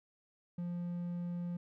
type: tone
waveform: triangle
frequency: 174.61 Hz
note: F3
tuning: in tune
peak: -34 dBFS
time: 0.58-1.57 s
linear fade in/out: 5 ms
effects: none